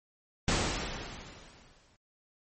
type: noise with exponential decay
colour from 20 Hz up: pink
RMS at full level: -26 dBFS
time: 0.48-1.96 s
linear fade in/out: 2 ms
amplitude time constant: 320 ms
effects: MP3 32 kbps

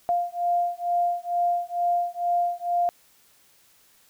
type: beating tone pair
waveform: sine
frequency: 698.5 / 700.7 Hz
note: F5 / F5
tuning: 0 / +6 cents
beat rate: 2.2 Hz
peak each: -25 dBFS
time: 0.09-2.89 s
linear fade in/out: 0 ms
effects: white hiss -59 dBFS RMS until 4.09 s

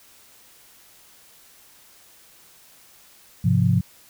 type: chord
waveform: sine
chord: F minor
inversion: first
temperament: equal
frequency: 103.83 / 130.81 / 174.61 Hz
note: Ab2 / C3 / F3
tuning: 0 / 0 / 0 cents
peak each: -20 dBFS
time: 3.44-3.81 s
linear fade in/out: 10 ms
effects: white hiss -52 dBFS RMS until 4.09 s

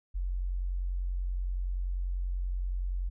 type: tone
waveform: sine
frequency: 45.21 Hz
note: F#1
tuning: 39 cents flat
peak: -29 dBFS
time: 0.14-3.1 s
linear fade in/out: 20 ms
effects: none

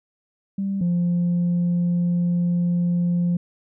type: tone pair in turn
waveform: sine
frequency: 196 / 174.62 Hz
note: G3 / F3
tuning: 0 / 0 cents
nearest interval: major second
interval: 200 cents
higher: first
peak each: -21 / -16 dBFS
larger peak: second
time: 0.58-0.81 / 0.81-3.37 s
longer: second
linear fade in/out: 5 ms
effects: tanh soft clip ceiling -16 dBFS

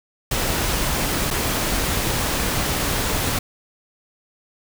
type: noise with dropouts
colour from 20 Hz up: pink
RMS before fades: -22 dBFS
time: 0.31-3.39 s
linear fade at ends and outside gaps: 5 ms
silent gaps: 1.305-1.309 s
effects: none

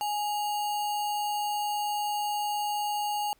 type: tone with sample-and-hold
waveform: sine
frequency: 830.6 Hz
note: G#5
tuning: in tune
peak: -27 dBFS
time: 0.01-3.33 s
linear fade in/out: 0 ms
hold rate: 3675 Hz
effects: pink hiss -66 dBFS RMS until 3.39 s

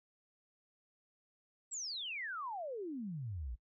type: exponential sweep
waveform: sine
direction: down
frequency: 7902 to 52.6 Hz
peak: -39 dBFS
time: 1.71-3.56 s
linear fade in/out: 20 ms
effects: noise-tail reverb RT60 0.1 s tail -23 dB re dry

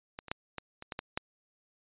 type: clicks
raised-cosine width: 0.3 ms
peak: -23 / -29 / -16 / -21 / -28 / -21 / -19 / -15 dBFS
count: 8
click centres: 0.189 / 0.283 / 0.315 / 0.583 / 0.824 / 0.922 / 0.991 / 1.175 s
effects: resampled to 8000 Hz

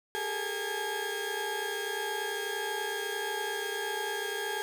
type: tone cluster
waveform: 30% pulse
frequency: 397.3 / 425.8 / 457.7 / 850 / 1627 Hz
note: G4 / G#4 / A#4 / G#5 / G#6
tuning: +23 / +43 / -32 / +40 / -36 cents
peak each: -36 / -36 / -39 / -38 / -33 dBFS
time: 0.15-4.62 s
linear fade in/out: 0 ms
effects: none

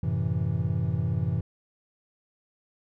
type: chord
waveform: triangle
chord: F# half-diminished seventh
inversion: none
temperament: equal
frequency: 92.5 / 110 / 130.81 / 164.81 Hz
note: F#2 / A2 / C3 / E3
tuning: 0 / 0 / 0 / 0 cents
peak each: -28 dBFS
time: 0.03-1.41 s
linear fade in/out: 5 ms
effects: none

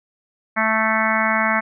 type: harmonic tone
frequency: 220 Hz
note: A3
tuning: in tune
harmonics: 1 / 3 / 4 / 5 / 6 / 7 / 8 / 9 / 10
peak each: -25 / -25 / -25 / -25 / -25 / -25 / -25 / -25 / -25 dBFS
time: 0.56-1.61 s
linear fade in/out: 20 ms
effects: none

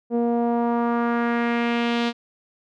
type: tone with low-pass filter sweep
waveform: sawtooth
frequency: 236 Hz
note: A#3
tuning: 22 cents sharp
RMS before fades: -22 dBFS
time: 0.1-2.13 s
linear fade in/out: 50 ms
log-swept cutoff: 520 to 3900 Hz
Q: 1.9
effects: none

